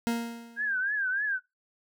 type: tone with exponential decay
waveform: 40% pulse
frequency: 233.1 Hz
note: A#3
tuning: in tune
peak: -23 dBFS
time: 0.07-0.81 s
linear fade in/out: 0 ms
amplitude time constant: 160 ms
type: tone with vibrato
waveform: sine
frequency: 1600 Hz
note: G6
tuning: 35 cents sharp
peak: -26 dBFS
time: 0.56-1.4 s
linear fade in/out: 50 ms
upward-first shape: triangle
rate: 3.3 Hz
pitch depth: 150 cents each way
effects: noise-tail reverb RT60 0.2 s tail -22 dB re dry